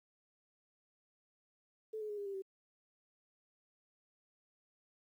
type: tone with pitch steps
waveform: sine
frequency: 436.4 / 425.7 / 415.3 / 405.1 / 395.1 / 385.4 Hz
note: A4 / G#4 / G#4 / G#4 / G4 / G4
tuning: -14 / +43 / 0 / -43 / +14 / -29 cents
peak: -39 dBFS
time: 1.93-2.422 s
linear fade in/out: 10 ms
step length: 82 ms
effects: 12-bit